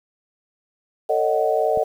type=chord; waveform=sine; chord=D# half-diminished seventh; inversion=second; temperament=just; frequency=448 / 560 / 622.3 / 746.7 Hz; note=A4 / C#5 / D#5 / F#5; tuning=+31 / +18 / 0 / +16 cents; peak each=-22 / -25 / -21 / -23 dBFS; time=1.09-1.84 s; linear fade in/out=10 ms
type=click; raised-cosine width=3 ms; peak=-22 dBFS; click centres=1.774 s
effects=8-bit